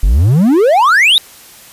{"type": "exponential sweep", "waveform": "triangle", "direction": "up", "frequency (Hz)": [41.92, 3886], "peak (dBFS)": -4, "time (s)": [0.03, 1.18], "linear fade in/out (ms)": 0, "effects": ["white hiss -38 dBFS RMS until 1.72 s", "resampled to 32000 Hz"]}